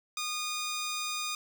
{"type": "tone", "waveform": "10% pulse", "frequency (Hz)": 1226, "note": "D#6", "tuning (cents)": -26, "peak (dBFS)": -24, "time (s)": [0.17, 1.35], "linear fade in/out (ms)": 2, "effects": []}